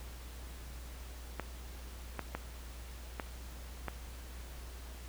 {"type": "clicks", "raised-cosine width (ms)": 0.5, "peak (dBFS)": -21, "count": 5, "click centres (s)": [1.397, 2.193, 2.35, 3.198, 3.883], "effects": ["added 60 Hz sine -45 dBFS peak until 5.08 s", "pink hiss -53 dBFS RMS until 5.08 s"]}